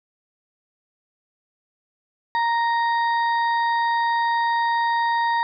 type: harmonic tone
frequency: 932.3 Hz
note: A#5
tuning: in tune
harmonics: 1 / 2 / 4 / 5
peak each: -19 / -26 / -36 / -42 dBFS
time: 2.35-5.43 s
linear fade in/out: 0 ms
effects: none